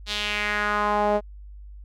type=tone with band-pass filter sweep; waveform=sawtooth; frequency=208.1 Hz; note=G#3; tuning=4 cents sharp; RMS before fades=-24 dBFS; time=0.06-1.21 s; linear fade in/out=50 ms; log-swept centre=4000 to 600 Hz; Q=2.6; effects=added 50 Hz sine -39 dBFS peak until 1.84 s